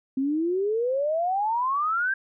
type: exponential sweep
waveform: sine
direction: up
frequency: 260 to 1608 Hz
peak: -22 dBFS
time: 0.17-2.14 s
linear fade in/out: 5 ms
effects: none